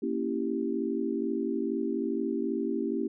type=chord; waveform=sine; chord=A# diminished seventh; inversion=none; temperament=equal; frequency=233.1 / 277.2 / 329.6 / 392 Hz; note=A#3 / C#4 / E4 / G4; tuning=0 / 0 / 0 / 0 cents; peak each=-33 dBFS; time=0.02-3.08 s; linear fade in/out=10 ms; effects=none